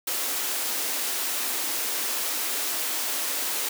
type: high-pass noise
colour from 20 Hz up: white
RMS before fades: -28 dBFS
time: 0.07-3.69 s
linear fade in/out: 5 ms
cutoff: 240 Hz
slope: 96 dB/octave
effects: none